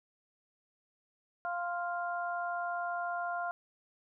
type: harmonic tone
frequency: 349.2 Hz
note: F4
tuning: in tune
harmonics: 2 / 3 / 4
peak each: -35 / -41 / -38 dBFS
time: 1.45-3.51 s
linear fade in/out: 0 ms
effects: none